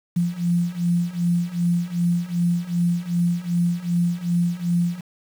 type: beating tone pair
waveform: sine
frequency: 171.9 / 174.5 Hz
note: F3 / F3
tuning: -27 / -1 cents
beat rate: 2.6 Hz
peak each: -23 / -21 dBFS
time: 0.16-5.01 s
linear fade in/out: 10 ms
effects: 7-bit